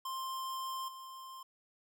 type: tone with level steps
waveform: square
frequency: 1051 Hz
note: C6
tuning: 7 cents sharp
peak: -38 / -47 dBFS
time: 0.05-1.43 s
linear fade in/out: 5 ms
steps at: 0.88 s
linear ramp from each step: 5 ms
effects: 12-bit